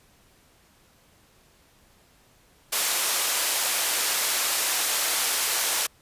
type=band-pass noise; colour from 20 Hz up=white; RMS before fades=-25 dBFS; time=2.72-5.87 s; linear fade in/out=10 ms; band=490 to 13000 Hz; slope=12 dB/octave; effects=pink hiss -59 dBFS RMS until 6.01 s + resampled to 32000 Hz